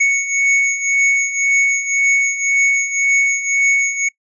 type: beating tone pair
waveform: square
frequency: 2217 / 2218.9 Hz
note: C#7 / C#7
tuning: 0 / +1 cents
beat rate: 1.9 Hz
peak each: -20 / -15 dBFS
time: 0-4.09 s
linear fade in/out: 10 ms
effects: noise-tail reverb RT60 0.1 s tail -24 dB re dry + resampled to 22050 Hz